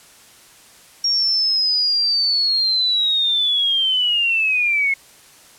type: linear sweep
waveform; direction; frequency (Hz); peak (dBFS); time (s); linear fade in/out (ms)
sine; down; 5588 to 2164; -15; 1.04-4.94; 5
effects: white hiss -47 dBFS RMS until 5.58 s + low-pass 11000 Hz 12 dB/octave